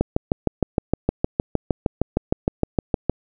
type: click train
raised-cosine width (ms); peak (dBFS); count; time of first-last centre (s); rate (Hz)
2; -4; 21; 0.01-3.096; 6.48
effects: none